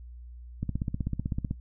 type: click train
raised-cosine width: 5 ms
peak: -17 dBFS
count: 15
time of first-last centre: 0.63-1.511 s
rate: 15.9 Hz
effects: noise-tail reverb RT60 0.1 s tail -19 dB re dry + added 60 Hz sine -42 dBFS peak until 1.6 s